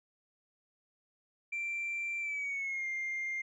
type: tone with pitch glide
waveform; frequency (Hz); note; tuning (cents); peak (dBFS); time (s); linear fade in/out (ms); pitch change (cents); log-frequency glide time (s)
sine; 2354 to 2109; D7 to C7; +3 to +13; -32; 1.52-3.42; 10; -190; 2.2-2.87
effects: tanh soft clip ceiling -31 dBFS